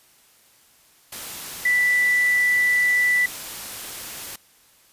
sine tone in noise, 1975.5 Hz, B6, in tune, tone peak -16 dBFS, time 1.65-3.26 s, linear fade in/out 5 ms, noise white, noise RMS -34 dBFS, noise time 1.12-4.36 s, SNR +15 dB, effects white hiss -56 dBFS RMS until 4.92 s + resampled to 32000 Hz

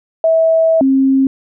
sine tone pair in turn, 650 / 268 Hz, E5 / C4, -24 / +42 cents, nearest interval octave + minor third, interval 1534 cents, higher first, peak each -8 dBFS, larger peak neither, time 0.24-0.81 / 0.81-1.27 s, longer first, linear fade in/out 2 ms, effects none

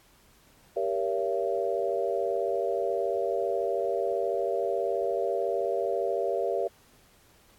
sine chord, G diminished seventh, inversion none, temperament just, 392 / 470.4 / 564.5 / 677.4 Hz, G4 / Bb4 / Db5 / Fb5, 0 / +16 / +31 / +47 cents, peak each -31 dBFS, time 0.76-6.68 s, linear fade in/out 10 ms, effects pink hiss -60 dBFS RMS until 7.58 s + AAC 64 kbps

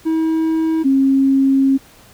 triangle / sine tone pair in turn, 321.3 / 270.1 Hz, E4 / C#4, -44 / -45 cents, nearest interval minor third, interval 301 cents, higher first, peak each -12 / -10 dBFS, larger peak second, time 0.05-0.84 / 0.84-1.78 s, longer second, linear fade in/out 20 ms, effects pink hiss -46 dBFS RMS until 2.13 s

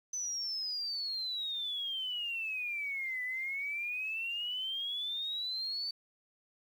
sine exponential two-way sweep, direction down then up, 6100 to 1983 to 4576 Hz, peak -34 dBFS, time 0.13-5.91 s, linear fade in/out 5 ms, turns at 3.23 s, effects 10-bit

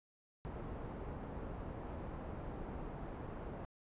pink low-pass noise, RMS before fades -45 dBFS, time 0.45-3.65 s, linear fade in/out 0 ms, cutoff 910 Hz, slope 12 dB/octave, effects resampled to 8000 Hz

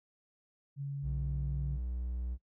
sine tone with pitch glide, 140 to 140.89 Hz, C#3 to C#3, +18 to +28 cents, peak -35 dBFS, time 0.76-1.79 s, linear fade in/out 50 ms, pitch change +10 cents, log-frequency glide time 1.07-1.55 s
triangle tone, 61.3 Hz, B1, 12 cents flat, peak -32 dBFS, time 1.02-2.38 s, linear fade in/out 50 ms
effects noise-tail reverb RT60 0.1 s tail -22 dB re dry

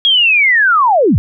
sine linear sweep, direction down, 3322 to 61.74 Hz, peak -7 dBFS, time 0.05-1.18 s, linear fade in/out 0 ms, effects none

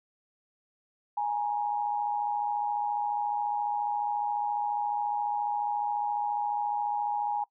sine tone pair together, 830.6 / 945 Hz, G#5 / A#5, 0 / +23 cents, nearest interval major second, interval 223 cents, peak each -28 / -33 dBFS, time 1.17-7.44 s, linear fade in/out 5 ms, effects noise-tail reverb RT60 0.1 s tail -21 dB re dry

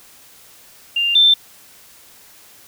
sine tone pair in turn, 2794 / 3558 Hz, F7 / A7, 0 / +19 cents, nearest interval major third, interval 419 cents, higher second, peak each -15 / -8 dBFS, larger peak second, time 0.96-1.15 / 1.15-1.34 s, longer neither, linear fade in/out 5 ms, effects white hiss -46 dBFS RMS until 2.67 s

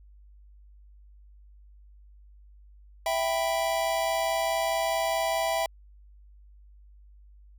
square chord, E minor, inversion none, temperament equal, 659.3 / 784 / 987.8 Hz, E5 / G5 / B5, 0 / 0 / 0 cents, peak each -28 / -31 / -34 dBFS, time 3.06-5.66 s, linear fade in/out 2 ms, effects added 50 Hz sine -50 dBFS peak until 7.58 s

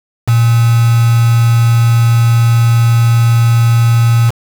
sine tone with quantisation, 116.54 Hz, A#2, in tune, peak -6 dBFS, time 0.27-4.31 s, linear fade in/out 20 ms, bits 3, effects none

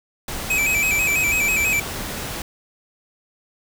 pink noise, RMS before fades -29 dBFS, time 0.28-2.42 s, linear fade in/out 2 ms
square tone with vibrato, 2433 Hz, D#7, 39 cents flat, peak -18 dBFS, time 0.5-1.8 s, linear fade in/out 5 ms, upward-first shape square, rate 6.1 Hz, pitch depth 74 cents each way
effects none

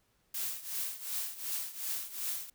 blue noise with tremolo, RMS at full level -34 dBFS, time 0.34-2.5 s, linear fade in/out 5 ms, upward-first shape triangle, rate 2.7 Hz, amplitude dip 85%, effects pink hiss -73 dBFS RMS until 2.54 s

